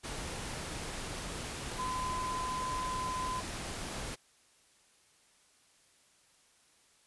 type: tone in noise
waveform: sine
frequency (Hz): 1019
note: C6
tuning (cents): -46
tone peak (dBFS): -34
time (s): 1.78-3.41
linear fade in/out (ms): 20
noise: pink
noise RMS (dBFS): -40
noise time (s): 0.03-4.16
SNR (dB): +3
effects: white hiss -66 dBFS RMS until 7.06 s + resampled to 24000 Hz